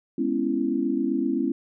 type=chord; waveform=sine; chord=C# minor seventh; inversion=second; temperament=just; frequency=207.9 / 249.5 / 277.2 / 332.6 Hz; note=G#3 / B3 / C#4 / E4; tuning=+2 / +18 / 0 / +16 cents; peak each=-31 / -27 / -26 / -27 dBFS; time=0.18-1.52 s; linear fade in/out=5 ms; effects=none